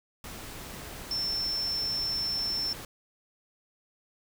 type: tone in noise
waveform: sine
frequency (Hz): 5370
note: E8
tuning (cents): +31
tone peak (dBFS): -28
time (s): 1.11-2.73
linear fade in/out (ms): 2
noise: pink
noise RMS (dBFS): -42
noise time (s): 0.24-2.85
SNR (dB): +11
effects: none